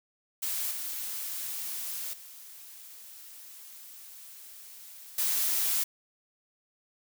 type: noise with level steps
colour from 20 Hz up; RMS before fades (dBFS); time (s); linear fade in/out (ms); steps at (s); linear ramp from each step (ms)
blue; -32 / -36 / -48 / -28; 0.42-5.84; 10; 0.71 / 2.13 / 5.18; 5
effects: none